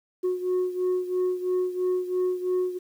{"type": "beating tone pair", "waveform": "sine", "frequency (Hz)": [364.4, 367.4], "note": ["F#4", "F#4"], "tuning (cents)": [-26, -12], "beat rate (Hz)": 3, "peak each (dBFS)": [-23, -27], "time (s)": [0.23, 2.79], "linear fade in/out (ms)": 20, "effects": ["tanh soft clip ceiling -20 dBFS", "9-bit"]}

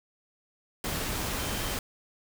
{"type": "tone in noise", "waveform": "sine", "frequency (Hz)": 3126, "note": "G7", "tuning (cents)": -6, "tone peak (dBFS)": -43, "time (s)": [1.39, 1.73], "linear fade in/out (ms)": 2, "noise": "pink", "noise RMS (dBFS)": -32, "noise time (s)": [0.84, 1.79], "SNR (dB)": -14, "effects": []}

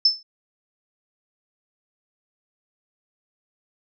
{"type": "tone with exponential decay", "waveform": "sine", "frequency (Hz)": 5274, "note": "E8", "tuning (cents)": 0, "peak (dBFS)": -10, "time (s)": [0.05, 0.23], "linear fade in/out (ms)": 5, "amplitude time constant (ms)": 37, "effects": []}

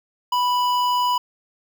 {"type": "tone with notch filter", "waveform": "square", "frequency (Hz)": 987.8, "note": "B5", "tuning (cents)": 0, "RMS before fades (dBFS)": -20, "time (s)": [0.32, 1.18], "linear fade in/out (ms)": 5, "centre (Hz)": 10000, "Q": 0.56, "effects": []}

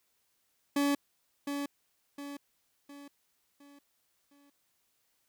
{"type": "tone with echo", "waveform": "40% pulse", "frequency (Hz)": 284, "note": "C#4", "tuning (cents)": 42, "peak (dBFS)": -25, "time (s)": [0.76, 0.95], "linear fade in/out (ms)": 5, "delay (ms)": 710, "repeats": 5, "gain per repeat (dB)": -7, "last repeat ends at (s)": 4.5, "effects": ["white hiss -75 dBFS RMS until 5.28 s"]}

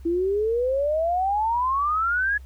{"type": "exponential sweep", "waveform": "sine", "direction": "up", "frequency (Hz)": [329.6, 1703], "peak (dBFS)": -20, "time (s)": [0.05, 2.38], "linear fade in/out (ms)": 10, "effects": ["added 65 Hz sine -39 dBFS peak until 2.45 s", "pink hiss -60 dBFS RMS until 2.45 s"]}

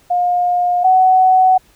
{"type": "tone pair in turn", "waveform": "sine", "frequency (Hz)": [712, 747.4], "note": ["F5", "F#5"], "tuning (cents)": [33, 17], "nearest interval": "minor second", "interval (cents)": 84, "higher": "second", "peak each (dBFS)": [-12, -7], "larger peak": "second", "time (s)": [[0.1, 0.84], [0.84, 1.58]], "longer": "neither", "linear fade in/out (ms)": 10, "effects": ["pink hiss -52 dBFS RMS until 1.75 s"]}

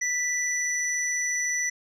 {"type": "tone pair together", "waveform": "sine", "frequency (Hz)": [1975.5, 5927], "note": ["B6", "F#8"], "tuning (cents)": [0, 2], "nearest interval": "octave + perfect fifth", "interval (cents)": 1902, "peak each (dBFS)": -26, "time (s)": [0.01, 1.7], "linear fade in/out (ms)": 10, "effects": ["tanh soft clip ceiling -19 dBFS"]}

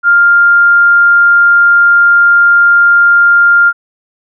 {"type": "tone", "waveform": "sine", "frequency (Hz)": 1400, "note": "F6", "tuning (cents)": 4, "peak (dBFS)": -3, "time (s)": [0.03, 3.73], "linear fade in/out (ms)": 50, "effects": []}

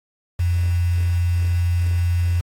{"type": "tone with quantisation", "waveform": "sine", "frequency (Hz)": 87.31, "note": "F2", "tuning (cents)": 0, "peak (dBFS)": -16, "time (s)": [0.39, 2.41], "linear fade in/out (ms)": 10, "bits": 6, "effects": ["AAC 64 kbps"]}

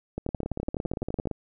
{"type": "two click trains", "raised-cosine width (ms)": 2, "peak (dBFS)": [-17, -17], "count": [19, 14], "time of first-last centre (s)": [[0.29, 1.313], [0.18, 1.272]], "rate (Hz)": [17.6, 11.9], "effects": []}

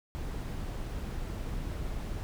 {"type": "noise", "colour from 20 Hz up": "brown", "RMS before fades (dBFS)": -36, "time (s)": [0.15, 2.23], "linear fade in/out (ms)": 0, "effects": []}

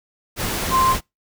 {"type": "tone in noise", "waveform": "sine", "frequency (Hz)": 1046, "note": "C6", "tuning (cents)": -1, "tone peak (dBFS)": -14, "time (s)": [0.7, 0.96], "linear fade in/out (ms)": 50, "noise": "pink", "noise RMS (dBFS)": -24, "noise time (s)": [0.36, 1.01], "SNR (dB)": 7, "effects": ["noise-tail reverb RT60 0.2 s tail -26 dB re dry"]}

